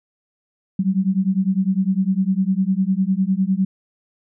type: beating tone pair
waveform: sine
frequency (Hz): 185.6 / 195.5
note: F#3 / G3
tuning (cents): +6 / -4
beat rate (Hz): 9.9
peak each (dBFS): -19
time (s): 0.79-3.65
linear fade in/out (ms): 5
effects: none